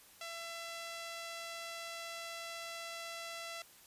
sawtooth tone with band-pass filter, 671 Hz, E5, 31 cents sharp, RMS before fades -45 dBFS, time 0.21-3.62 s, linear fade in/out 2 ms, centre 4000 Hz, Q 0.53, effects white hiss -60 dBFS RMS until 3.86 s + resampled to 32000 Hz

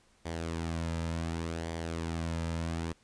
sawtooth tone with flanger, 82.7 Hz, E2, 6 cents sharp, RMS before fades -35 dBFS, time 0.25-2.93 s, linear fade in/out 10 ms, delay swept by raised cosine 0.74 to 2.74 ms, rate 0.68 Hz, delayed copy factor -0.5, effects pink hiss -66 dBFS RMS until 3.03 s + resampled to 22050 Hz

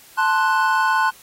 triangle chord, F# diminished, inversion first, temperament equal, 880 / 1046.5 / 1480 Hz, A5 / C6 / F#6, 0 / 0 / 0 cents, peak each -18 dBFS, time 0.17-1.11 s, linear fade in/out 20 ms, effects white hiss -47 dBFS RMS until 1.22 s + AAC 48 kbps

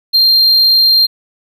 triangle tone, 4186 Hz, C8, in tune, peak -5 dBFS, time 0.13-1.07 s, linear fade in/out 20 ms, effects none

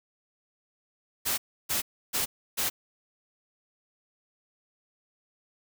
white noise bursts, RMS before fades -28 dBFS, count 4, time 1.25-2.7 s, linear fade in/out 20 ms, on 130 ms, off 310 ms, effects none

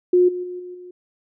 sine tone with level steps, 359.4 Hz, F4, 50 cents sharp, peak -11 / -24 / -28 / -32 / -36 dBFS, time 0.13-0.91 s, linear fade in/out 5 ms, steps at 0.28 / 0.43 / 0.59 / 0.74 s, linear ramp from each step 10 ms, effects none

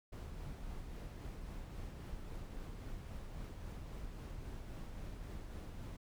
brown noise with tremolo, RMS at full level -45 dBFS, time 0.12-5.97 s, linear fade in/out 10 ms, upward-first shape triangle, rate 3.7 Hz, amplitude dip 30%, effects none

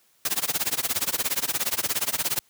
white noise with tremolo, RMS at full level -23 dBFS, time 0.25-2.39 s, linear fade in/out 2 ms, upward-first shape sine, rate 17 Hz, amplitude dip 95%, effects white hiss -63 dBFS RMS until 2.49 s + high-pass 80 Hz 12 dB/octave

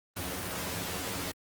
pink noise with comb filter, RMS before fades -35 dBFS, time 0.16-1.32 s, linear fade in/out 10 ms, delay 11 ms, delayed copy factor +0.75, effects high-pass 80 Hz 12 dB/octave + Opus 24 kbps

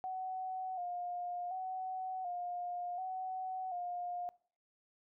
sine tone with vibrato, 729 Hz, F#5, 26 cents flat, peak -37 dBFS, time 0.04-4.29 s, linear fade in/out 0 ms, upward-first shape square, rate 0.68 Hz, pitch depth 47 cents each way, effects noise-tail reverb RT60 0.5 s tail -22 dB re dry

